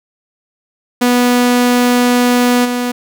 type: tone with level steps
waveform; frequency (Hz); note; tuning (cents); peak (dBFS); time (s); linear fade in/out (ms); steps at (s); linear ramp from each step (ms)
sawtooth; 245.3; B3; -12; -5 / -11; 1.01-2.92; 10; 2.64; 20
effects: none